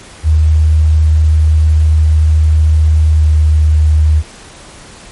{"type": "tone with pitch glide", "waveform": "sine", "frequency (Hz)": [77.78, 76.93], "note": ["D#2", "D#2"], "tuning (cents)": [0, -19], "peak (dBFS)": -5, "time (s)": [0.23, 4.23], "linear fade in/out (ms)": 50, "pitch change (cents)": -19, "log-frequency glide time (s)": [3.14, 3.26], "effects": ["pink hiss -35 dBFS RMS until 5.11 s", "MP3 48 kbps"]}